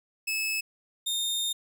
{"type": "tone pair in turn", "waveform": "sawtooth", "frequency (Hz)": [2600, 3656], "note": ["E7", "A#7"], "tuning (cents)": [-24, -34], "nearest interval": "tritone", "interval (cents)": 590, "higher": "second", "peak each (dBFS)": -24, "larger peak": "neither", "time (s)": [[0.27, 0.61], [1.06, 1.53]], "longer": "second", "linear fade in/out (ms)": 10, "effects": []}